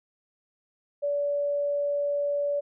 sine tone, 575 Hz, D5, 37 cents flat, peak -24 dBFS, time 1.02-2.61 s, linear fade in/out 20 ms, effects none

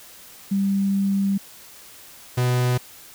sine / 45% pulse tone pair in turn, 196.9 / 124.54 Hz, G3 / B2, +8 / +15 cents, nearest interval minor sixth, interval 793 cents, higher first, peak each -18 dBFS, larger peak neither, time 0.51-1.38 / 2.37-2.78 s, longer first, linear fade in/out 10 ms, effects white hiss -45 dBFS RMS until 3.14 s

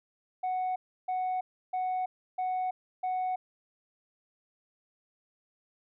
sine tone bursts, 740 Hz, F#5, in tune, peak -26 dBFS, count 5, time 0.43-3.36 s, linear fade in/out 10 ms, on 330 ms, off 320 ms, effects tanh soft clip ceiling -27 dBFS

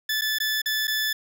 20% pulse tone with dropouts, 1740 Hz, A6, 20 cents flat, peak -18 dBFS, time 0.09-1.13 s, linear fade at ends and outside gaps 5 ms, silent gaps 0.212-0.218 / 0.386-0.401 / 0.618-0.658 / 0.872-0.878 s, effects none

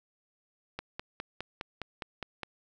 click train, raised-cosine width 0.3 ms, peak -20 dBFS, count 9, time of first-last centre 0.79-2.433 s, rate 4.87 Hz, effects none

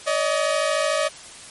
sawtooth tone pair together, 571.5 / 625 Hz, D5 / D#5, -47 / +8 cents, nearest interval major second, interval 155 cents, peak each -19 / -18 dBFS, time 0.06-1.09 s, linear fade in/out 20 ms, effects white hiss -41 dBFS RMS until 1.5 s + MP3 48 kbps

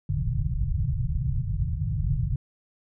white low-pass noise, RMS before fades -26 dBFS, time 0.09-2.36 s, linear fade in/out 2 ms, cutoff 160 Hz, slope 96 dB/octave, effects none

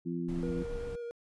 harmonic tone, 85.9 Hz, F2, 28 cents flat, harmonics 2 / 3 / 4, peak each -35 / -37 / -38 dBFS, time 0.05-0.64 s, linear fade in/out 20 ms
brown noise, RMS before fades -41 dBFS, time 0.28-0.96 s, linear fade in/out 10 ms
triangle tone with vibrato, 473.6 Hz, A#4, 27 cents sharp, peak -35 dBFS, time 0.43-1.11 s, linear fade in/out 0 ms, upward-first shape square, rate 7.6 Hz, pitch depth 12 cents each way
effects resampled to 24000 Hz

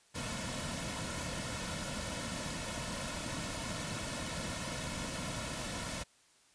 pink noise with comb filter, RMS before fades -39 dBFS, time 0.14-6.04 s, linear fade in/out 20 ms, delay 2.5 ms, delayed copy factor -0.65, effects white hiss -66 dBFS RMS until 6.54 s + resampled to 22050 Hz

